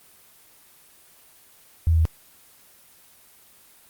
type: tone with pitch steps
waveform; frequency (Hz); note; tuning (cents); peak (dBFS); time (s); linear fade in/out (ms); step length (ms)
sine; 82.41 / 81.28 / 80.16; E2 / E2 / E2; 0 / -24 / -48; -15; 1.87-2.053; 0; 61
effects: white hiss -53 dBFS RMS until 3.89 s + Opus 24 kbps